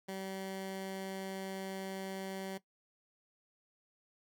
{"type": "tone", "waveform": "15% pulse", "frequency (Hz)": 191.8, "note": "G3", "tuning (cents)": -37, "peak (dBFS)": -33, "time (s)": [0.08, 2.58], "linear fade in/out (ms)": 10, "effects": ["noise-tail reverb RT60 0.1 s tail -17 dB re dry"]}